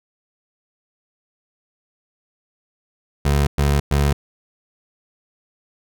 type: tone bursts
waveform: 25% pulse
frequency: 71.3 Hz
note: C#2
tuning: 49 cents sharp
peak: -11 dBFS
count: 3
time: 3.25-4.13 s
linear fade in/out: 5 ms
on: 220 ms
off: 110 ms
effects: none